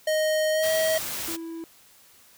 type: tone with pitch glide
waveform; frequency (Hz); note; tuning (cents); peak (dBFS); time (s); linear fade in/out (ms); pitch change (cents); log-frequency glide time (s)
square; 622.3 to 637.6; D#5 to D#5; 0 to +42; -22; 0.07-0.98; 5; +42; 0.52-0.7
type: noise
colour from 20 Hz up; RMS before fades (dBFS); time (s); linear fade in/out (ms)
white; -32; 0.62-1.37; 20
type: tone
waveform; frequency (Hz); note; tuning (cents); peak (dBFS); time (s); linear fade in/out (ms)
triangle; 329.6; E4; 0; -31; 1.28-1.64; 0
effects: white hiss -55 dBFS RMS until 2.37 s